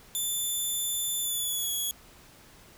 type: tone with pitch glide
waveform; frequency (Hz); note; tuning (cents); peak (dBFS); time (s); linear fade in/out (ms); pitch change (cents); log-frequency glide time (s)
5% pulse; 3520 to 3351; A7 to G#7; 0 to +15; -21; 0.15-1.91; 0; -85; 1.21-1.72
effects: pink hiss -54 dBFS RMS until 2.77 s